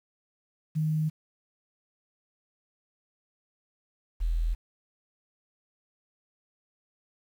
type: tone pair in turn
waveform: sine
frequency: 155.56 / 41.2 Hz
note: D#3 / E1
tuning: 0 / 0 cents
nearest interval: octave + major seventh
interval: 2300 cents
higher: first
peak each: -24 dBFS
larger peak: neither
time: 0.75-1.1 / 4.2-4.55 s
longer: neither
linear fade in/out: 20 ms
effects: 9-bit